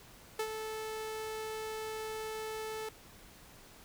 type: tone with ADSR envelope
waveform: sawtooth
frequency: 437 Hz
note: A4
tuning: 12 cents flat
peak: -27 dBFS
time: 0.39-2.89 s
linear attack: 5 ms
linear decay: 68 ms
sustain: -7 dB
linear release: 4 ms
effects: pink hiss -56 dBFS RMS until 3.84 s